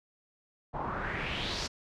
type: noise with low-pass filter sweep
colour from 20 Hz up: pink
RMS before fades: -35 dBFS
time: 0.73-1.68 s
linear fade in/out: 20 ms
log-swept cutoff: 850 to 5700 Hz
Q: 3.3
effects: none